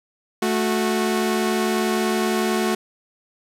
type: tone pair together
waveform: sawtooth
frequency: 219 / 367.2 Hz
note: A3 / F#4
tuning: -8 / -13 cents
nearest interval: major sixth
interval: 895 cents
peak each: -18 dBFS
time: 0.42-2.75 s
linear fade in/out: 5 ms
effects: resampled to 32000 Hz + 7-bit